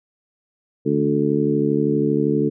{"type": "harmonic tone with a mistuned harmonic", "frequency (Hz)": 72.6, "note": "D2", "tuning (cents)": -19, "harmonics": [2, 3, 4, 5, 6], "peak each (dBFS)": [-24, -23, -21, -24, -22], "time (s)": [0.85, 2.5], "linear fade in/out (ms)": 20, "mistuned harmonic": 2, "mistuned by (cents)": 26, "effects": []}